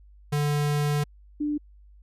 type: tone pair in turn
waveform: square / sine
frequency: 146.83 / 296.3 Hz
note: D3 / D4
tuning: 0 / +15 cents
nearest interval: octave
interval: 1215 cents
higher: second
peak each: -23 / -24 dBFS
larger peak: first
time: 0.32-1.04 / 1.4-1.58 s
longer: first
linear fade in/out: 10 ms
effects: added 50 Hz sine -49 dBFS peak until 2.02 s + resampled to 32000 Hz